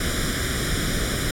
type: noise with comb filter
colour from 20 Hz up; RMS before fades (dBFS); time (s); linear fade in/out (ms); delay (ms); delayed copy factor
pink; -24; 0-1.31; 5; 0.56; +0.8
effects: low-pass 12000 Hz 12 dB/octave